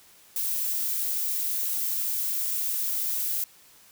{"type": "noise", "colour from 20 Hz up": "violet", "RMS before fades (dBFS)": -28, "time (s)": [0.36, 3.44], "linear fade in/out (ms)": 2, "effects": ["white hiss -55 dBFS RMS until 3.91 s"]}